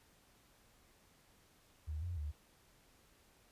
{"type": "tone with pitch steps", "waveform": "sine", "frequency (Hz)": [76.8, 87.5, 74.4], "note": ["D#2", "F2", "D2"], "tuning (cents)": [-22, 4, 23], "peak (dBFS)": -38, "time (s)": [1.87, 2.32], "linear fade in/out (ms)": 20, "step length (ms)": 150, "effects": ["pink hiss -68 dBFS RMS until 3.51 s", "resampled to 32000 Hz"]}